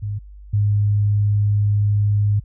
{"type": "tone pair in turn", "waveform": "sine", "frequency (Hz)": [103.2, 103.2], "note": ["G#2", "G#2"], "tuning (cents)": [-10, -10], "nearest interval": "unison", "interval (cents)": 0, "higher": "neither", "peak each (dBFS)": [-22, -14], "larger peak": "second", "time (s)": [[0.02, 0.19], [0.53, 2.4]], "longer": "second", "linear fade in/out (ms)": 10, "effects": ["added 50 Hz sine -37 dBFS peak until 2.44 s"]}